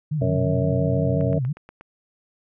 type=tone with vibrato; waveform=sine; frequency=138.59 Hz; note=C#3; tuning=in tune; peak=-21 dBFS; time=0.11-1.53 s; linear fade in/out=10 ms; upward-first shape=sine; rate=5.8 Hz; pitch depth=210 cents each way
type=harmonic tone; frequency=92.5 Hz; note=F#2; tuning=in tune; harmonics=1 / 2 / 3 / 5 / 6 / 7; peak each=-28 / -28 / -28 / -28 / -28 / -28 dBFS; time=0.21-1.39 s; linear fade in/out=10 ms
type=click train; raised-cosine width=0.5 ms; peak=-27 dBFS; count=6; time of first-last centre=1.21-1.81 s; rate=8.33 Hz
effects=none